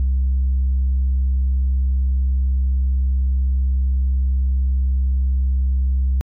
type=tone; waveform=sine; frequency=65.41 Hz; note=C2; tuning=in tune; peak=-13 dBFS; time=0-6.21 s; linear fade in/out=0 ms; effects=tanh soft clip ceiling -13 dBFS